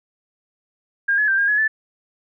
sine tone with pitch steps, 1613 / 1701 / 1572 / 1617 / 1691 / 1750 Hz, G6 / G#6 / G6 / G#6 / G#6 / A6, +49 / +41 / +4 / -47 / +31 / -10 cents, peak -15 dBFS, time 1.08-1.68 s, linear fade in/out 10 ms, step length 100 ms, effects none

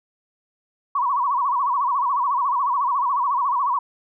sine tone with vibrato, 1046.5 Hz, C6, in tune, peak -18 dBFS, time 0.95-3.79 s, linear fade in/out 5 ms, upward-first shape sine, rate 14 Hz, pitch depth 160 cents each way, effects none

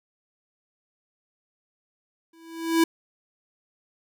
square tone with exponential growth, 329.1 Hz, E4, 3 cents flat, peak -15 dBFS, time 2.33-2.84 s, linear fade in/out 5 ms, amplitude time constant 110 ms, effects none

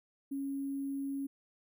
sine tone with sample-and-hold, 276 Hz, C#4, 7 cents flat, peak -34 dBFS, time 0.31-1.27 s, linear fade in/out 10 ms, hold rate 11025 Hz, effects none

